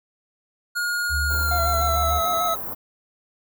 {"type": "tone with pitch glide", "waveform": "square", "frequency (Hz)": [1431, 1289.7], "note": ["F6", "E6"], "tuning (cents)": [42, -38], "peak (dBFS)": -23, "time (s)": [0.75, 2.56], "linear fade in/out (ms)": 20, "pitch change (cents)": -180, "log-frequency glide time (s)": [1.25, 2.21]}
{"type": "tone", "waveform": "sine", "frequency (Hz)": 73.42, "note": "D2", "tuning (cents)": 0, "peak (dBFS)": -23, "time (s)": [1.09, 2.22], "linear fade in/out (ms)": 50}
{"type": "band-stop noise", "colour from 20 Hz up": "white", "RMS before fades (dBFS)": -31, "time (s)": [1.29, 2.75], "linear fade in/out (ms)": 20, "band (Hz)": [1200, 15000], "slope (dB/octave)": 24}
{"type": "tone with vibrato", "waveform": "triangle", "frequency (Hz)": 690, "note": "F5", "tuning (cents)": -21, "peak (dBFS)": -22, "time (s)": [1.51, 2.54], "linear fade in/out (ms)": 2, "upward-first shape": "square", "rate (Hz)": 6.7, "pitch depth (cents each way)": 41}
{"effects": []}